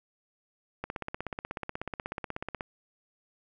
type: click train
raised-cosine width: 0.5 ms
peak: -19 dBFS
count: 30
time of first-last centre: 0.84-2.608 s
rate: 16.4 Hz
effects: none